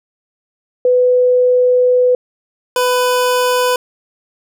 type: tone pair in turn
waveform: sine / 25% pulse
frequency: 498.8 / 498.8 Hz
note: B4 / B4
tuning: +17 / +17 cents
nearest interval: unison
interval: 0 cents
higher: neither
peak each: -8 dBFS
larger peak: neither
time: 0.85-2.15 / 2.76-3.76 s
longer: first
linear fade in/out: 2 ms
effects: none